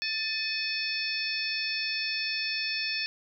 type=harmonic tone with a mistuned harmonic; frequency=884 Hz; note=A5; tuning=8 cents sharp; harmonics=2 / 3 / 4 / 5 / 6; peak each=-37 / -33 / -40 / -34 / -34 dBFS; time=0.02-3.06 s; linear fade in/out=0 ms; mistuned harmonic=3; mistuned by=-81 cents; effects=none